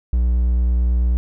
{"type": "tone with vibrato", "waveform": "triangle", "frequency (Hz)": 60.4, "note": "B1", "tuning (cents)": -38, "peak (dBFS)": -12, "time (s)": [0.13, 1.17], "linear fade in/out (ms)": 0, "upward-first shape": "sine", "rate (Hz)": 9.1, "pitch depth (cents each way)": 13, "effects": []}